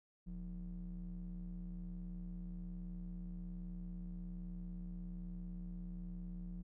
triangle ring-modulated tone, 69.3 Hz, C#2, in tune, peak -38 dBFS, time 0.26-6.63 s, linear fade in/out 20 ms, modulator 108 Hz, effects none

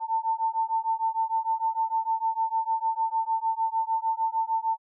sine beating tone pair, 893 / 899.6 Hz, A5 / A5, +25 / +38 cents, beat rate 6.6 Hz, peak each -27 dBFS, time 0-4.78 s, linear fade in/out 50 ms, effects none

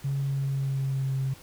sine tone with pitch glide, 138.3 to 133.67 Hz, C#3 to C3, -4 to +37 cents, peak -24 dBFS, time 0.04-1.34 s, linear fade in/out 10 ms, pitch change -59 cents, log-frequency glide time 0.19-1.18 s, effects tanh soft clip ceiling -21 dBFS + pink hiss -50 dBFS RMS until 1.42 s

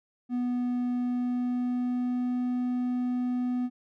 triangle tone with pitch glide, 246.1 to 248.2 Hz, B3 to B3, -6 to +9 cents, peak -24 dBFS, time 0.29-3.7 s, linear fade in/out 50 ms, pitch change +15 cents, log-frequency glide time 0.93-2.44 s, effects none

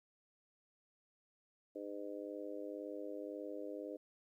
harmonic tone, 101.9 Hz, G#2, 32 cents flat, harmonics 3 / 4 / 5 / 6, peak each -47 / -49 / -47 / -50 dBFS, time 1.75-3.97 s, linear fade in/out 10 ms, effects 13-bit

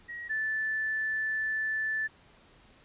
sine tone pair in turn, 1900 / 1753.1 Hz, A#6 / A6, +33 / -7 cents, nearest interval minor second, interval 140 cents, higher first, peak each -37 / -28 dBFS, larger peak second, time 0.08-0.29 / 0.29-2.08 s, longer second, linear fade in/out 20 ms, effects pink hiss -59 dBFS RMS until 2.84 s + resampled to 8000 Hz

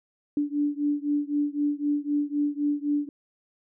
sine beating tone pair, 290 / 293.9 Hz, D4 / D4, -22 / +1 cents, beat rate 3.9 Hz, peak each -26 / -27 dBFS, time 0.37-3.09 s, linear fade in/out 2 ms, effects none

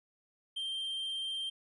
triangle tone, 3158 Hz, G7, 12 cents sharp, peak -33 dBFS, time 0.56-1.5 s, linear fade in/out 10 ms, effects resampled to 24000 Hz

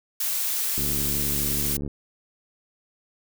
blue noise, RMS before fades -26 dBFS, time 0.2-1.77 s, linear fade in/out 5 ms
click train, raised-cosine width 3 ms, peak -20 dBFS, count 80, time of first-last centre 0.78-1.877 s, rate 72 Hz
effects none

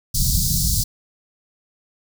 pink band-stop noise, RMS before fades -19 dBFS, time 0.14-0.84 s, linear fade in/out 10 ms, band 190 to 4300 Hz, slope 48 dB/octave, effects none

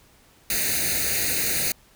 white noise with comb filter, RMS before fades -24 dBFS, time 0.5-1.72 s, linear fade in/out 2 ms, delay 0.46 ms, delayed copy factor +0.85, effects pink hiss -56 dBFS RMS until 1.95 s

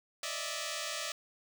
5% pulse tone cluster, 581 / 620 / 660 Hz, D5 / D#5 / E5, -19 / -6 / +2 cents, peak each -29 dBFS, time 0.23-1.12 s, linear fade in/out 2 ms, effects none

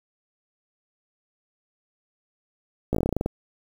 slowing click train, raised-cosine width 2 ms, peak -10 dBFS, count 12, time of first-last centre 2.93-3.26 s, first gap 16 ms, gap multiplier 1.12, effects 7-bit

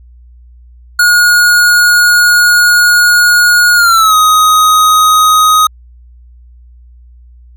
square tone with pitch glide, 1441 to 1254.5 Hz, F#6 to D#6, -46 to +14 cents, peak -5 dBFS, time 0.99-5.67 s, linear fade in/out 5 ms, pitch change -240 cents, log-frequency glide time 3.76-4.15 s, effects added 60 Hz sine -35 dBFS peak until 7.56 s

